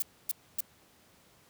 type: noise bursts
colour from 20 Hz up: violet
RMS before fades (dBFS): -30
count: 3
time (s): 0-0.606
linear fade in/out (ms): 2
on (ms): 22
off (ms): 270
effects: pink hiss -62 dBFS RMS until 1.49 s + high-pass 80 Hz 12 dB/octave